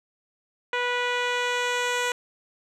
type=tone with low-pass filter sweep; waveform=10% pulse; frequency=490 Hz; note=B4; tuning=14 cents flat; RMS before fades=-26 dBFS; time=0.73-2.12 s; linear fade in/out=2 ms; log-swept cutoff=2900 to 8400 Hz; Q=0.88; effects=none